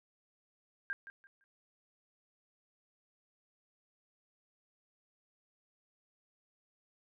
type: tone with echo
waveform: sine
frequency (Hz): 1600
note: G6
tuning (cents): +35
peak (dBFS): -34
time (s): 0.9-0.93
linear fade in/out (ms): 0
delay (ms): 170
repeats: 3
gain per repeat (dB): -12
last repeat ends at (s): 1.44
effects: none